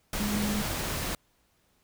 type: tone in noise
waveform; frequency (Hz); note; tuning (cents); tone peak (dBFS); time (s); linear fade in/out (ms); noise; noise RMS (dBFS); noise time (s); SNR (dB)
sine; 207.7; G#3; 0; -28; 0.2-0.62; 2; pink; -32; 0.13-1.15; +1
effects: pink hiss -69 dBFS RMS until 1.83 s